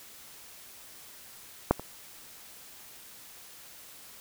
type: clicks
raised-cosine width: 1 ms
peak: -6 / -24 dBFS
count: 2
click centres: 1.71 / 1.796 s
effects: white hiss -50 dBFS RMS until 4.2 s